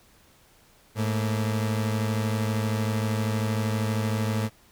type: tone pair together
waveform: 30% pulse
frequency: 107.8 / 228.4 Hz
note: A2 / A#3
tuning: -35 / -35 cents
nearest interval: octave + minor second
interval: 1300 cents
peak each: -22 / -30 dBFS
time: 0.95-4.5 s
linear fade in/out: 50 ms
effects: pink hiss -58 dBFS RMS until 4.71 s